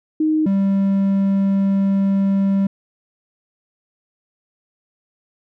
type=tone pair in turn; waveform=sine / triangle; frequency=311.1 / 195.98 Hz; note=D#4 / G3; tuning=0 / 0 cents; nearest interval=minor sixth; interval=800 cents; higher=first; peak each=-14 / -12 dBFS; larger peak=second; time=0.2-0.46 / 0.46-2.67 s; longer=second; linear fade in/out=5 ms; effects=none